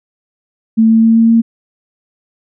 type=tone with pitch steps; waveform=sine; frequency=223.2 / 224.6 / 226.1 / 227.5 / 228.9 Hz; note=A3 / A3 / A3 / A#3 / A#3; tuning=+25 / +36 / +47 / -42 / -31 cents; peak=-5 dBFS; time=0.77-1.42 s; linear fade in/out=20 ms; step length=130 ms; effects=none